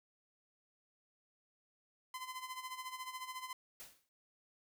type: tone with tremolo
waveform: sawtooth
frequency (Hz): 1025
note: C6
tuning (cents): -36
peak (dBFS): -37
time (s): 2.14-3.53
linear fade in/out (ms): 2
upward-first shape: sine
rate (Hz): 14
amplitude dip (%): 70
type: noise with exponential decay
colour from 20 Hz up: white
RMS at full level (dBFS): -48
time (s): 3.8-4.09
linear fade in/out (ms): 0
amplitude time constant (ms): 63
effects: none